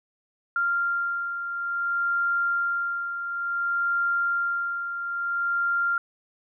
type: beating tone pair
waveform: sine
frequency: 1391 / 1391.57 Hz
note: F6 / F6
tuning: -7 / -7 cents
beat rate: 0.57 Hz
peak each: -24 / -32 dBFS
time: 0.56-5.98 s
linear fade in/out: 2 ms
effects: none